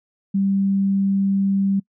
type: tone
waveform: sine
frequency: 196 Hz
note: G3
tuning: in tune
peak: -16 dBFS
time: 0.34-1.8 s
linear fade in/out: 10 ms
effects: noise-tail reverb RT60 0.1 s tail -25 dB re dry